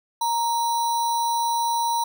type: tone with sample-and-hold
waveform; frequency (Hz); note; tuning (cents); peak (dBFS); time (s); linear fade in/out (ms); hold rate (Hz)
sine; 932.3; A#5; 0; -20; 0.21-2.04; 5; 4900
effects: none